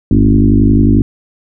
sine tone with frequency modulation, 164.81 Hz, E3, in tune, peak -5 dBFS, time 0.11-1.02 s, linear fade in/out 2 ms, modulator 51.2 Hz, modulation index 2.9, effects none

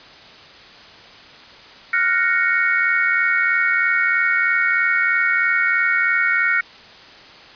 sine chord, Gb major seventh, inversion third, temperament equal, 1396.9 / 1480 / 1864.7 / 2217 Hz, F6 / Gb6 / Bb6 / Db7, 0 / 0 / 0 / 0 cents, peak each -21 / -22 / -20 / -20 dBFS, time 1.93-6.61 s, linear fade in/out 5 ms, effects white hiss -42 dBFS RMS until 7.55 s + resampled to 11025 Hz

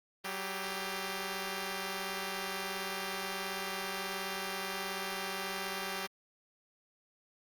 5% pulse tone pair together, 189.4 / 397.4 Hz, F#3 / G4, +41 / +24 cents, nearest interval octave + minor second, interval 1283 cents, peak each -28 / -27 dBFS, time 0.24-6.07 s, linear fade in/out 10 ms, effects Opus 32 kbps

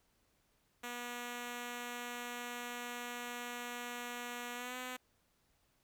5% pulse tone with pitch glide, 242.2 to 252.8 Hz, B3 to B3, -34 to +41 cents, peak -30 dBFS, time 0.83-4.97 s, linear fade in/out 10 ms, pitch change +75 cents, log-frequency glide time 4.55-4.77 s, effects pink hiss -75 dBFS RMS until 5.83 s

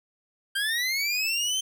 25% pulse linear sweep, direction up, 1568 to 3136 Hz, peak -21 dBFS, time 0.55-1.61 s, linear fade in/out 10 ms, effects none

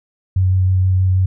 sine tone with vibrato, 93.2 Hz, F#2, 13 cents sharp, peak -11 dBFS, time 0.36-1.26 s, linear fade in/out 5 ms, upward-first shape square, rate 6.3 Hz, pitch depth 10 cents each way, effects none

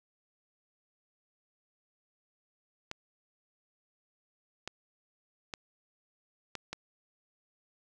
clicks, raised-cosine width 0.2 ms, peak -20 dBFS, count 5, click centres 2.914 / 4.676 / 5.538 / 6.553 / 6.73 s, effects none

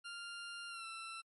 20% pulse tone with pitch glide, 1396.9 to 1340 Hz, F6 to E6, 0 to +28 cents, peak -40 dBFS, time 0.04-1.22 s, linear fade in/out 20 ms, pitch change -72 cents, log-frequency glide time 0.69-0.85 s, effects MP3 48 kbps

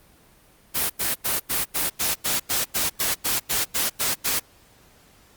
white noise bursts, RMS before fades -23 dBFS, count 15, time 0.74-4.4 s, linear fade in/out 20 ms, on 160 ms, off 90 ms, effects pink hiss -55 dBFS RMS until 5.36 s + Opus 32 kbps

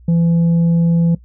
triangle tone with tanh clipping, 168.2 Hz, E3, 35 cents sharp, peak -11 dBFS, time 0.08-1.15 s, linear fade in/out 5 ms, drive 8 dB, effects noise-tail reverb RT60 0.1 s tail -19 dB re dry + added 60 Hz sine -40 dBFS peak until 1.24 s

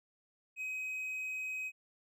triangle tone, 2528 Hz, D#7, 27 cents sharp, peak -35 dBFS, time 0.56-1.72 s, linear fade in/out 50 ms, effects none

